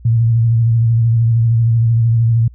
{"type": "tone with vibrato", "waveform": "sine", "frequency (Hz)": 115.2, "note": "A#2", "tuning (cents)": -20, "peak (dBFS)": -9, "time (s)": [0.05, 2.48], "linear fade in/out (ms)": 5, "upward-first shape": "sine", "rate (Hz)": 13, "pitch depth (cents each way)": 41, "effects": ["added 60 Hz sine -36 dBFS peak until 2.54 s"]}